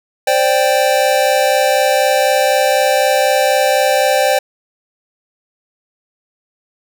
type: chord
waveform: square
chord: C suspended second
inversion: none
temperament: equal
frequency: 523.3 / 587.3 / 784 Hz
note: C5 / D5 / G5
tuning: 0 / 0 / 0 cents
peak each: -16 dBFS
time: 0.27-4.39 s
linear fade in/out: 5 ms
effects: none